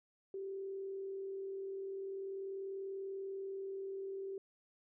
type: tone with frequency modulation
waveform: sine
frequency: 388.5 Hz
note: G4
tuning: 16 cents flat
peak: -40 dBFS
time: 0.34-4.38 s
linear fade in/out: 2 ms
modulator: 40.4 Hz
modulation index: 0.22
effects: none